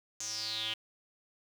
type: tone with band-pass filter sweep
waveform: square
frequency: 110.8 Hz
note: A2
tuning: 13 cents sharp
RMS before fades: -37 dBFS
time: 0.2-0.74 s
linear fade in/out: 5 ms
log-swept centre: 6600 to 3000 Hz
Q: 7.6
effects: 9-bit